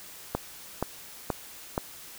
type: click train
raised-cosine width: 1 ms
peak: -12 dBFS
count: 4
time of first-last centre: 0.35-1.779 s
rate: 2.1 Hz
effects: white hiss -46 dBFS RMS until 2.18 s